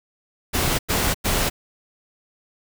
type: noise bursts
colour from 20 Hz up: pink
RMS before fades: -21 dBFS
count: 3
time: 0.53-1.5 s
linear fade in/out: 20 ms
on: 260 ms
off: 95 ms
effects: none